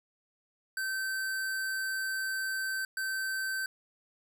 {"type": "tone bursts at uneven times", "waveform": "square", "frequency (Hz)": 1546, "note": "G6", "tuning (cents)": -24, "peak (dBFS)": -32, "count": 2, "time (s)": [[0.77, 2.85], [2.97, 3.66]], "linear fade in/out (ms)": 2, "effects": []}